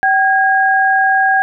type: tone pair together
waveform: sine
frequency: 770 / 1633.4 Hz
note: G5 / G#6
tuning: -31 / -29 cents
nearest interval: octave + minor second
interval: 1302 cents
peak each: -12 dBFS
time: 0.03-1.42 s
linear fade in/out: 0 ms
effects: none